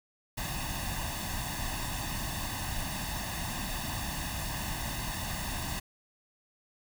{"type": "noise with comb filter", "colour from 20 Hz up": "pink", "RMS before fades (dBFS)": -35, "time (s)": [0.37, 5.8], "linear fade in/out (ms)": 10, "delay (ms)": 1.1, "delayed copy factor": 0.8, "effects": []}